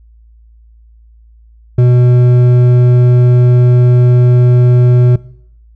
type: tone with hard clipping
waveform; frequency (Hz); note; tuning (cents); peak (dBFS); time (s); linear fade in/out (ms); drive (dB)
sine; 123.47; B2; 0; -6; 1.78-5.16; 5; 8
effects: noise-tail reverb RT60 0.7 s tail -21 dB re dry + added 56 Hz sine -39 dBFS peak until 5.75 s